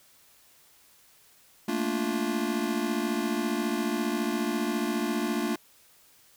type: chord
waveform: square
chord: Bb major seventh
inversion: third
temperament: just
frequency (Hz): 218.5 / 233.1 / 291.4 / 349.6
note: A3 / Bb3 / D4 / F4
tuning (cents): -12 / 0 / -13 / +2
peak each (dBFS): -33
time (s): 1.68-5.56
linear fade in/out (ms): 5
effects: white hiss -59 dBFS RMS until 6.36 s